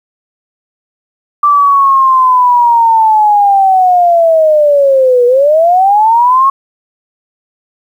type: linear two-way sweep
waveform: sine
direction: down then up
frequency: 1174.7 to 480 to 1101 Hz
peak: -4 dBFS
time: 1.43-6.5 s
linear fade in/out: 5 ms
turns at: 5.26 s
effects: 7-bit

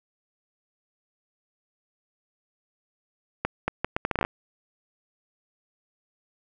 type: accelerating click train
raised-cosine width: 0.5 ms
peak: -9 dBFS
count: 12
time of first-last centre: 3.45-4.249 s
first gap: 230 ms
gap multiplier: 0.72
effects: none

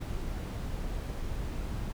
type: noise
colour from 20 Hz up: brown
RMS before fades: -35 dBFS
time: 0-1.93 s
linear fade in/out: 20 ms
effects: none

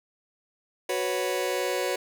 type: chord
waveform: sawtooth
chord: F# suspended fourth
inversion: none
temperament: just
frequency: 370 / 493.3 / 555 Hz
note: F#4 / B4 / C#5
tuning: 0 / -2 / +2 cents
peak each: -26 dBFS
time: 0.89-1.96 s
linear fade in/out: 5 ms
effects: none

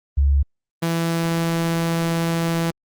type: tone pair in turn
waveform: sine / sawtooth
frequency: 70 / 166.49 Hz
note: C#2 / E3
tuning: +18 / +18 cents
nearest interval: octave + minor third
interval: 1500 cents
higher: second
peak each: -13 / -15 dBFS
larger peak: first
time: 0.17-0.43 / 0.82-2.71 s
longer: second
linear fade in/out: 10 ms
effects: Opus 24 kbps

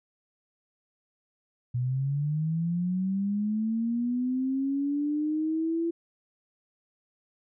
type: linear sweep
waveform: sine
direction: up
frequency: 120.8 to 337.8 Hz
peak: -25 dBFS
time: 1.74-5.91 s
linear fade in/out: 10 ms
effects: none

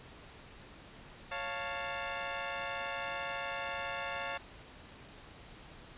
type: chord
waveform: 15% pulse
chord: Db augmented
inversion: none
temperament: equal with one note detuned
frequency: 554.4 / 698.5 / 886.1 Hz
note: Db5 / F5 / A5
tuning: 0 / 0 / +12 cents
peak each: -34 / -34 / -35 dBFS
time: 1.31-4.38 s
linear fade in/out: 10 ms
effects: pink hiss -53 dBFS RMS until 5.97 s + resampled to 8000 Hz

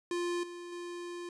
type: tone with level steps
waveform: square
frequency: 349.2 Hz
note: F4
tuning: in tune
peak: -32 / -43 / -40 dBFS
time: 0.11-1.29 s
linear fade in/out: 2 ms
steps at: 0.43 / 0.72 s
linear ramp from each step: 5 ms
effects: resampled to 22050 Hz

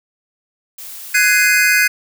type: noise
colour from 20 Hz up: blue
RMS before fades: -32 dBFS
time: 0.78-1.47 s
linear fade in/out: 5 ms
type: chord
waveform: square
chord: Ab dominant seventh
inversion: third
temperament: just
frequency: 1495.1 / 1661.2 / 2077 / 2492 Hz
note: Gb6 / Ab6 / C7 / Eb7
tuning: +18 / 0 / -13 / +2 cents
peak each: -17 dBFS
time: 1.14-1.88 s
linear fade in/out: 10 ms
effects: none

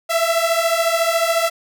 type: beating tone pair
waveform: sawtooth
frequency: 659.3 / 673.3 Hz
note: E5 / E5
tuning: 0 / +36 cents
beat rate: 14 Hz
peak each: -15 / -15 dBFS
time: 0.09-1.5 s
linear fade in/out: 20 ms
effects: none

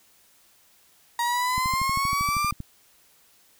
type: linear sweep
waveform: 35% pulse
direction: up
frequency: 943 to 1200 Hz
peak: -21 dBFS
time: 1.19-2.51 s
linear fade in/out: 2 ms
type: click train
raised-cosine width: 5 ms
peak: -21 dBFS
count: 14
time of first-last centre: 1.58-2.604 s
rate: 12.7 Hz
effects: white hiss -59 dBFS RMS until 3.59 s

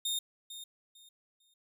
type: tone with echo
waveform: sawtooth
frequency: 3664 Hz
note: A#7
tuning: 31 cents flat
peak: -28 dBFS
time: 0.05-0.19 s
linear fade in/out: 5 ms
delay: 450 ms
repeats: 3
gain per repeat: -12 dB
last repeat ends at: 1.54 s
effects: none

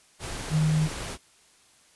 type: tone in noise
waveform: sine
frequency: 155.56 Hz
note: D#3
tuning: in tune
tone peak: -20 dBFS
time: 0.5-0.89 s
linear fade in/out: 50 ms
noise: pink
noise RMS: -35 dBFS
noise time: 0.19-1.18 s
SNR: +12 dB
effects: white hiss -59 dBFS RMS until 1.95 s + resampled to 24000 Hz

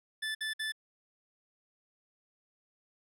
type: tone bursts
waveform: 25% pulse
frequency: 1751 Hz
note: A6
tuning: 9 cents flat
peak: -29 dBFS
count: 3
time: 0.22-0.722 s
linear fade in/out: 10 ms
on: 130 ms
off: 56 ms
effects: low-pass 10000 Hz 12 dB/octave

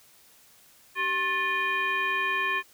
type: tone with frequency modulation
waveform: sine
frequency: 1760 Hz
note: A6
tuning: in tune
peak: -24 dBFS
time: 0.95-2.63 s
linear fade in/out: 50 ms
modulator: 686 Hz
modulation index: 1.3
effects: white hiss -57 dBFS RMS until 2.73 s

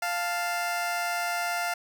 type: tone pair together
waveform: 20% pulse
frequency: 698.5 / 880.8 Hz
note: F5 / A5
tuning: 0 / +2 cents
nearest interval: major third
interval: 402 cents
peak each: -23 / -30 dBFS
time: 0.02-1.74 s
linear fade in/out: 5 ms
effects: none

